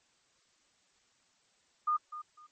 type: tone with echo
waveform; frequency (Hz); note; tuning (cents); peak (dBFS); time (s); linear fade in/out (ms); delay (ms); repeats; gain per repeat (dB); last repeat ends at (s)
sine; 1220; D#6; -34; -26; 1.87-1.97; 10; 250; 2; -13; 2.47
effects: white hiss -70 dBFS RMS until 2.51 s + MP3 32 kbps